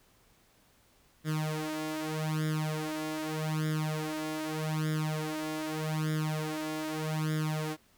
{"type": "tone with flanger", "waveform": "sawtooth", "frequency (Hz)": 155.4, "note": "D#3", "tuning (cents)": -2, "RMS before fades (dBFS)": -33, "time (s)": [1.24, 7.77], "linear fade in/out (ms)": 50, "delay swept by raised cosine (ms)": [0.57, 3.57], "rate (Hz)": 0.82, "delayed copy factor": 0.9, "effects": ["pink hiss -65 dBFS RMS until 7.97 s"]}